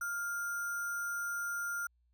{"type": "tone with sample-and-hold", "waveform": "sine", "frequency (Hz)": 1405, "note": "F6", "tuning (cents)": 10, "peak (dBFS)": -34, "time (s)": [0.01, 1.87], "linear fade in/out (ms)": 5, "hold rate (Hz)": 7350, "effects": ["added 60 Hz sine -69 dBFS peak until 2.13 s"]}